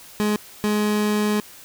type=tone pair in turn; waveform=30% pulse; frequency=210 / 210 Hz; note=G#3 / G#3; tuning=+19 / +19 cents; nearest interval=unison; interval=0 cents; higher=neither; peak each=-16 dBFS; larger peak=neither; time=0.2-0.36 / 0.64-1.4 s; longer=second; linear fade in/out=0 ms; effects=white hiss -44 dBFS RMS until 1.64 s